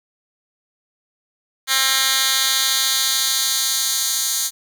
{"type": "tone with high-pass filter sweep", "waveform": "10% pulse", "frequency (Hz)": 266.2, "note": "C4", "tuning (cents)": 30, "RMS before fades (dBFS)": -19, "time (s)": [1.67, 4.51], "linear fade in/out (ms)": 50, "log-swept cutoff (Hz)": [2500, 5900], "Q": 1.1, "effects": []}